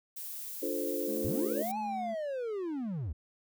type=noise; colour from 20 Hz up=violet; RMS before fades=-41 dBFS; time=0.16-1.72 s; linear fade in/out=10 ms
type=chord; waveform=sine; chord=D minor seventh; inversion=none; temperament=equal; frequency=293.7 / 349.2 / 440 / 523.3 Hz; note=D4 / F4 / A4 / C5; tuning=0 / 0 / 0 / 0 cents; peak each=-37 dBFS; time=0.62-1.63 s; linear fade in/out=10 ms
type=tone with pitch glide; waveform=triangle; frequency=220 to 217.3 Hz; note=A3 to A3; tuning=0 to -21 cents; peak=-37 dBFS; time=1.07-2.15 s; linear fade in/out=20 ms; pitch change=-21 cents; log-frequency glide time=1.38-1.59 s
type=linear two-way sweep; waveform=triangle; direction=up then down; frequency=61.74 to 870 to 61.74 Hz; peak=-31 dBFS; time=1.24-3.13 s; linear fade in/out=10 ms; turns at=1.78 s
effects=none